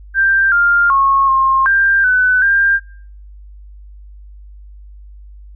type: tone with pitch steps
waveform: sine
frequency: 1578 / 1401 / 1092 / 1067 / 1588 / 1503 / 1595 Hz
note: G6 / F6 / C#6 / C6 / G6 / F#6 / G6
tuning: +11 / +5 / -26 / +34 / +22 / +27 / +30 cents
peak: -9 dBFS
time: 0.14-2.8 s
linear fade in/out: 50 ms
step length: 380 ms
effects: noise-tail reverb RT60 0.6 s tail -26 dB re dry + added 50 Hz sine -34 dBFS peak until 5.55 s